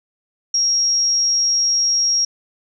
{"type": "tone", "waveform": "sine", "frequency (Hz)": 5600, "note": "F8", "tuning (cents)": 4, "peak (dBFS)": -14, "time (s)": [0.54, 2.25], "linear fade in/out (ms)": 5, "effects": []}